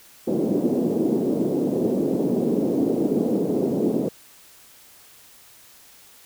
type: band-pass noise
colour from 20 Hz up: pink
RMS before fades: -22 dBFS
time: 0.27-4.09 s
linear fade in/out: 10 ms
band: 210 to 450 Hz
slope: 24 dB/octave
effects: white hiss -50 dBFS RMS until 6.25 s